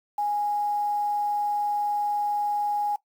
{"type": "tone with quantisation", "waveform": "sine", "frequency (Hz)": 827, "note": "G#5", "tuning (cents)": -8, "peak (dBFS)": -23, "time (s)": [0.18, 2.96], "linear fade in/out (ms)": 5, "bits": 8, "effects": ["noise-tail reverb RT60 0.1 s tail -18 dB re dry"]}